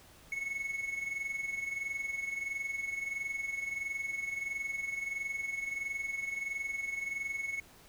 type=tone with amplitude modulation; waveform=triangle; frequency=2200 Hz; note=C#7; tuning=14 cents flat; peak=-30 dBFS; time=0.32-7.6 s; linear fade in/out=2 ms; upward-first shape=sine; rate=21.5 Hz; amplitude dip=65%; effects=pink hiss -58 dBFS RMS until 7.88 s